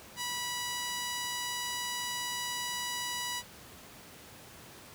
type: tone with band-pass filter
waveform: sawtooth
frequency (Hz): 978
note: B5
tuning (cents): -17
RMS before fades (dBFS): -36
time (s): 0.16-3.43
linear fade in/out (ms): 50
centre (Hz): 6300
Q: 0.5
effects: pink hiss -51 dBFS RMS until 4.94 s + high-pass 80 Hz 12 dB/octave